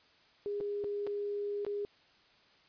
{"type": "tone with dropouts", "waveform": "sine", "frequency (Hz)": 409, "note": "G#4", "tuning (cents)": -26, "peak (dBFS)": -33, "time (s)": [0.46, 1.85], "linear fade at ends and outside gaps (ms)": 0, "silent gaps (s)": [[0.603, 0.609], [0.839, 0.844], [1.067, 1.072], [1.649, 1.665]], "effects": ["white hiss -64 dBFS RMS until 2.68 s", "resampled to 11025 Hz"]}